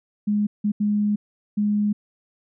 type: tone bursts at uneven times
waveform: sine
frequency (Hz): 207.9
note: G#3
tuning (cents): +2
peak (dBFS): -18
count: 4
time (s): 0.27-0.47 / 0.64-0.72 / 0.8-1.16 / 1.57-1.93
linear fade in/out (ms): 10
effects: none